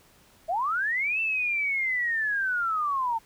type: linear two-way sweep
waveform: sine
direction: up then down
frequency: 622.3 to 2677 to 882 Hz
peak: -24 dBFS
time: 0.48-3.19 s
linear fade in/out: 20 ms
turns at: 1.2 s
effects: pink hiss -58 dBFS RMS until 3.25 s